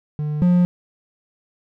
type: tone pair in turn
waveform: triangle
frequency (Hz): 150 / 177.76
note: D3 / F3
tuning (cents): +37 / +31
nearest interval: minor third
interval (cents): 294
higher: second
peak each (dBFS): -19 / -10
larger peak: second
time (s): 0.19-0.42 / 0.42-0.65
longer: neither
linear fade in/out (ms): 0
effects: none